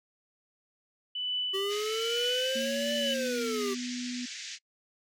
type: tone with tremolo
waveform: sine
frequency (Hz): 2986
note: F#7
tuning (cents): +15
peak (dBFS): -28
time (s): 1.15-3.14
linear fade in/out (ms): 5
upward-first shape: triangle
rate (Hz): 1.1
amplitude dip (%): 80
type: linear two-way sweep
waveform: square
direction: up then down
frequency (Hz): 382.6 to 587 to 382.6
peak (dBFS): -31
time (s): 1.53-3.75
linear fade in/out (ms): 20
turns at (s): 2.95
type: band-pass noise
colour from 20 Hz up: white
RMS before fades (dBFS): -41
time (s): 1.68-4.59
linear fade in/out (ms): 50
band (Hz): 1700 to 6800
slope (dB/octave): 48
type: tone with pitch glide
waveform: sine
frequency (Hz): 233.1 to 247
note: A#3 to B3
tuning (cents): 0 to 0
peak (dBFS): -34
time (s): 2.55-4.26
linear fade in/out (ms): 10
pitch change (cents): +100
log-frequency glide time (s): 3.06-3.33
effects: noise-tail reverb RT60 0.1 s tail -25 dB re dry